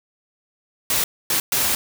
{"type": "noise bursts at uneven times", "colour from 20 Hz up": "white", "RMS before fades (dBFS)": -20, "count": 3, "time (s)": [[0.9, 1.04], [1.3, 1.4], [1.52, 1.75]], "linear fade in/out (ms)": 2, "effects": []}